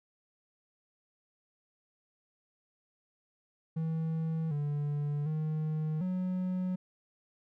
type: tone with pitch steps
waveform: triangle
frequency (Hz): 161.3 / 146.1 / 155.4 / 183.7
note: E3 / D3 / D#3 / F#3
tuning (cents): -37 / -9 / -2 / -12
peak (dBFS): -28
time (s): 3.76-6.76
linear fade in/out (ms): 10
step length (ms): 750
effects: none